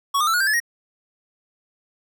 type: tone with pitch steps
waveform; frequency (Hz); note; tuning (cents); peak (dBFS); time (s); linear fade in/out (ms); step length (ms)
square; 1116 / 1217 / 1327.2 / 1447.3 / 1578.3 / 1721.1 / 1876.9; C#6 / D#6 / E6 / F#6 / G6 / A6 / A#6; +11 / -39 / +11 / -39 / +11 / -39 / +11; -18; 0.14-0.602; 10; 66
effects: none